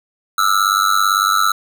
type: tone with amplitude modulation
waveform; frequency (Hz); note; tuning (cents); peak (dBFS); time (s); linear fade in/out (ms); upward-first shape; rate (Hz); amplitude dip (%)
square; 1318.5; E6; 0; -9; 0.38-1.52; 5; sine; 97.9; 100
effects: none